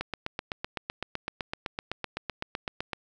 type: click train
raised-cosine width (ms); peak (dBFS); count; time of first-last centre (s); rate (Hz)
0.3; -15; 24; 0.01-2.932; 7.87
effects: none